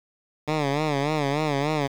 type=tone with vibrato; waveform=10% pulse; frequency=146.83 Hz; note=D3; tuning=in tune; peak=-14 dBFS; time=0.47-1.88 s; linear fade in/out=20 ms; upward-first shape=sine; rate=3.4 Hz; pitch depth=110 cents each way; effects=low-pass 5000 Hz 12 dB/octave + 7-bit